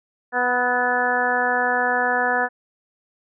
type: harmonic tone with a mistuned harmonic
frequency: 246.9 Hz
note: B3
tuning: in tune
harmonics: 1 / 2 / 3 / 4 / 5 / 6 / 7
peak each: -32 / -26 / -23 / -27 / -31 / -25 / -23 dBFS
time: 0.32-2.49 s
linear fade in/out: 50 ms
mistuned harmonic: 5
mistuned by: +33 cents
effects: none